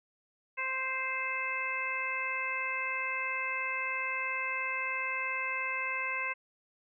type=harmonic tone; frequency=523 Hz; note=C5; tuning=1 cent flat; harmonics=1 / 2 / 3 / 4 / 5; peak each=-46 / -38 / -40 / -35 / -36 dBFS; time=0.57-6.34 s; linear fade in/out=20 ms; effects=none